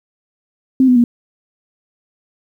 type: tone with pitch steps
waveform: sine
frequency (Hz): 261.6 / 250.1 / 239.1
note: C4 / B3 / A#3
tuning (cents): 0 / +22 / +44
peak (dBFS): -7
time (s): 0.8-1.04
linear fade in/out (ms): 2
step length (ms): 80
effects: 8-bit